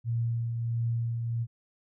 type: tone with tremolo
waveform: sine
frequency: 116.54 Hz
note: A#2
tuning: in tune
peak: -25 dBFS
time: 0.04-1.47 s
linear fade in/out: 50 ms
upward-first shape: triangle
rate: 1.5 Hz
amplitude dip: 40%
effects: none